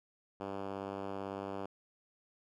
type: tone with band-pass filter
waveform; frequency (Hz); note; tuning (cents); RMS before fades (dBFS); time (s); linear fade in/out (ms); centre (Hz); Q
5% pulse; 98; G2; 0; -41; 0.4-1.66; 5; 390; 0.56
effects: none